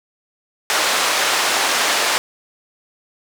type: band-pass noise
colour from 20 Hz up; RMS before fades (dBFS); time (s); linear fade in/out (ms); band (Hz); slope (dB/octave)
pink; -18; 0.7-2.18; 0; 700 to 7900; 12
effects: none